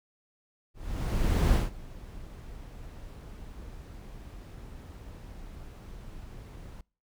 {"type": "noise with ADSR envelope", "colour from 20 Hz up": "brown", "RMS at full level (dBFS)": -22, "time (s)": [0.74, 6.81], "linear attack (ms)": 800, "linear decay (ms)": 160, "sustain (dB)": -22, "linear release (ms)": 3, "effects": ["noise-tail reverb RT60 0.4 s tail -26 dB re dry"]}